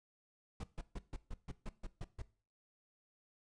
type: noise bursts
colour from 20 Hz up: brown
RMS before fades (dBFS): -42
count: 10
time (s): 0.6-2.22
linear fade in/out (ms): 5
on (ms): 36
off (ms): 140
effects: noise-tail reverb RT60 0.4 s tail -18 dB re dry + resampled to 22050 Hz